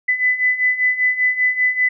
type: beating tone pair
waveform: sine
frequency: 2000 / 2005.1 Hz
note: B6 / B6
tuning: +21 / +26 cents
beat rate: 5.1 Hz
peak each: -20 / -16 dBFS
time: 0.08-1.89 s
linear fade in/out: 10 ms
effects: none